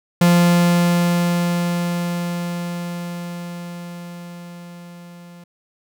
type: tone with level ramp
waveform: 45% pulse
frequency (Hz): 173.8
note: F3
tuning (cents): -8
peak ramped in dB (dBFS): -10 to -39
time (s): 0.21-5.44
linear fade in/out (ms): 5
effects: none